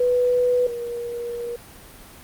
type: tone pair in turn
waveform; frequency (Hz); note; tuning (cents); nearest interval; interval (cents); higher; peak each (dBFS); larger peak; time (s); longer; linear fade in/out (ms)
sine; 493.9 / 475.7; B4 / A#4; 0 / +35; minor second; 65; first; -16 / -26; first; 0-0.67 / 0.67-1.56; second; 5
effects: pink hiss -44 dBFS RMS until 2.23 s + Opus 32 kbps